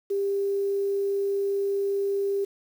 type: tone with quantisation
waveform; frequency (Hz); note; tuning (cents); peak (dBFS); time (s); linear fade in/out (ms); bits
sine; 397.5; G4; +24; -23; 0.1-2.45; 10; 8
effects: none